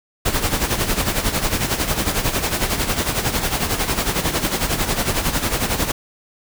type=noise with tremolo; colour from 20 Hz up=pink; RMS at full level=-18 dBFS; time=0.25-5.92 s; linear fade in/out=10 ms; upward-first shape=sine; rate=11 Hz; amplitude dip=65%; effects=none